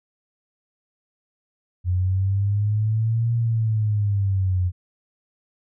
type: linear two-way sweep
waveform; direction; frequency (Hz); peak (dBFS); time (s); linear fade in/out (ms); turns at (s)
sine; up then down; 88.7 to 117.5 to 88.7; -18; 1.84-4.72; 50; 3.34
effects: none